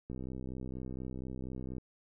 click train, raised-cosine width 3 ms, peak -29 dBFS, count 109, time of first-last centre 0.1-1.782 s, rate 64.2 Hz, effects none

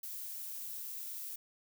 violet noise, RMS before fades -43 dBFS, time 0.03-1.36 s, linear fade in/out 5 ms, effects none

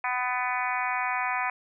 harmonic tone with a mistuned harmonic, 250 Hz, B3, 21 cents sharp, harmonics 3 / 4 / 5 / 6 / 7 / 8 / 9 / 10, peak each -32 / -31 / -35 / -37 / -35 / -36 / -34 / -37 dBFS, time 0.04-1.5 s, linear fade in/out 2 ms, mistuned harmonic 10, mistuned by -28 cents, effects none

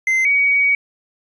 triangle / sine tone pair in turn, 2072 / 2256 Hz, C7 / C#7, -17 / +30 cents, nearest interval minor second, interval 147 cents, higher second, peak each -12 dBFS, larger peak neither, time 0.07-0.25 / 0.25-0.75 s, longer second, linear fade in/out 2 ms, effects resampled to 22050 Hz

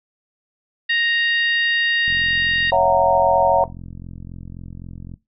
harmonic tone, 932.3 Hz, A#5, in tune, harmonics 2 / 3 / 4 / 5, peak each -18 / -23 / -25 / -34 dBFS, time 0.89-2.71 s, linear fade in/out 10 ms
click train, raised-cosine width 5 ms, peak -23 dBFS, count 135, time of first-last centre 2.08-5.139 s, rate 43.8 Hz
sine chord, F# dominant seventh, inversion second, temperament just, 555 / 666 / 740 / 925 Hz, C#5 / E5 / F#5 / A#5, +2 / +18 / 0 / -14 cents, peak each -18 dBFS, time 2.72-3.64 s, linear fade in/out 2 ms
effects noise-tail reverb RT60 0.2 s tail -18 dB re dry

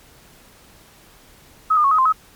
sine tone with pitch steps, 1276 / 1211 / 1103 / 1262 / 1046 / 1276 Hz, D#6 / D#6 / C#6 / D#6 / C6 / D#6, +43 / -47 / -9 / +24 / -1 / +43 cents, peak -12 dBFS, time 1.7-2.126 s, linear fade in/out 10 ms, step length 71 ms, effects pink hiss -49 dBFS RMS until 2.35 s + MP3 96 kbps

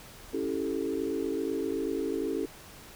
sine chord, A dominant seventh, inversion first, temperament equal, 277.2 / 329.6 / 392 / 440 Hz, C#4 / E4 / G4 / A4, 0 / 0 / 0 / 0 cents, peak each -34 dBFS, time 0.33-2.46 s, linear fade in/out 10 ms, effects pink hiss -49 dBFS RMS until 2.95 s

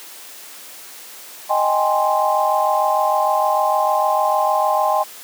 sine chord, Ab major seventh, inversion second, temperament equal, 622.3 / 784 / 830.6 / 1046.5 Hz, Eb5 / G5 / Ab5 / C6, 0 / 0 / 0 / 0 cents, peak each -20 dBFS, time 1.49-5.04 s, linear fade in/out 20 ms, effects white hiss -38 dBFS RMS until 5.23 s + high-pass 300 Hz 12 dB/octave

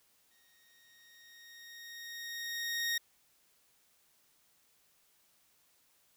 20% pulse tone with exponential growth, 1864.7 Hz, A#6, in tune, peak -25 dBFS, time 0.31-2.98 s, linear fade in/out 5 ms, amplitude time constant 580 ms, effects white hiss -70 dBFS RMS until 6.16 s

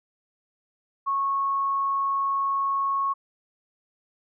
sine tone, 1100 Hz, C#6, 14 cents flat, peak -22 dBFS, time 1.06-3.14 s, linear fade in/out 20 ms, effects none

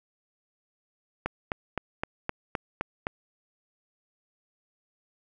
click train, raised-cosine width 0.5 ms, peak -13 dBFS, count 8, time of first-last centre 1.26-3.069 s, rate 3.87 Hz, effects none

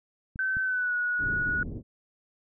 clicks, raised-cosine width 5 ms, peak -27 dBFS, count 2, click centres 0.359 / 0.569 s
sine tone with pitch glide, 1535 to 1459.8 Hz, G6 to F#6, -37 to -24 cents, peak -25 dBFS, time 0.39-1.63 s, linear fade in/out 2 ms, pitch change -87 cents, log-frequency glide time 0.62-0.94 s
pink low-pass noise, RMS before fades -36 dBFS, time 1.18-1.83 s, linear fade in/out 50 ms, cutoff 380 Hz, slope 24 dB/octave
effects none

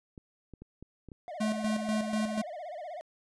clicks, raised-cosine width 3 ms, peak -33 dBFS, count 6, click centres 0.178 / 0.537 / 0.62 / 0.826 / 1.087 / 1.118 s
triangle tone with vibrato, 658 Hz, E5, 3 cents flat, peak -36 dBFS, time 1.28-3.01 s, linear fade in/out 0 ms, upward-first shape sine, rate 16 Hz, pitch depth 190 cents each way
square tone with tremolo, 215.4 Hz, A3, 37 cents flat, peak -28 dBFS, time 1.4-2.42 s, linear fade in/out 10 ms, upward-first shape square, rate 4.1 Hz, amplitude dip 50%
effects resampled to 24000 Hz

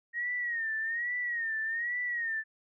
sine tone with vibrato, 1864.7 Hz, A#6, in tune, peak -30 dBFS, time 0.13-2.44 s, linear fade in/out 50 ms, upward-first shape sine, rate 1.2 Hz, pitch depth 97 cents each way, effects none

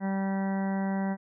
harmonic tone, 194 Hz, G3, 18 cents flat, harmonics 1 / 2 / 3 / 4 / 5 / 6 / 7 / 8 / 9 / 10, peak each -27 / -42 / -39 / -38 / -42 / -52 / -53 / -45 / -53 / -45 dBFS, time 0-1.17 s, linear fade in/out 50 ms, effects none

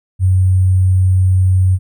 sine tone with sample-and-hold, 93 Hz, F#2, 9 cents sharp, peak -8 dBFS, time 0.19-1.79 s, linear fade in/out 50 ms, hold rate 8820 Hz, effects none

